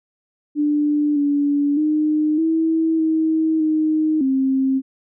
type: tone with pitch steps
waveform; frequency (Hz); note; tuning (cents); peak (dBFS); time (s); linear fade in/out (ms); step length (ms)
sine; 295.7 / 287.3 / 305.3 / 323.3 / 318.3 / 311.2 / 266.2; D4 / D4 / D#4 / E4 / D#4 / D#4 / C4; +12 / -38 / -33 / -34 / +39 / 0 / +30; -15; 0.55-4.82; 50; 610
effects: none